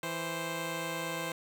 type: tone pair together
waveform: 10% pulse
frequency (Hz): 164.83 / 523.3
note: E3 / C5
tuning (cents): 0 / 0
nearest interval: octave + minor sixth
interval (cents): 2000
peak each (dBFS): -29 / -28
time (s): 0.03-1.32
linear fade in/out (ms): 2
effects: none